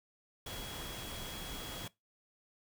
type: tone in noise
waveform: sine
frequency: 3322 Hz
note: G#7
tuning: in tune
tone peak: -48 dBFS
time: 0.46-1.88 s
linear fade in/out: 5 ms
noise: pink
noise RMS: -44 dBFS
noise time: 0.46-1.88 s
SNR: -7 dB
effects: noise-tail reverb RT60 0.2 s tail -21 dB re dry